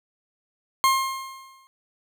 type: tone with exponential decay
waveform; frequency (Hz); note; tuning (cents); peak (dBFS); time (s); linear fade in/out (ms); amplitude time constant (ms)
40% pulse; 1066; C6; +32; -14; 0.84-1.67; 0; 180
effects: none